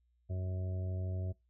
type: harmonic tone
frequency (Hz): 92.5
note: F#2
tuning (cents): 0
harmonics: 1 / 2 / 3 / 4 / 5 / 6 / 7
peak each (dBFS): -34 / -48 / -56 / -50 / -60 / -55 / -51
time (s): 0.29-1.33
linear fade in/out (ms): 20
effects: noise-tail reverb RT60 0.2 s tail -23 dB re dry + added 60 Hz sine -70 dBFS peak until 1.49 s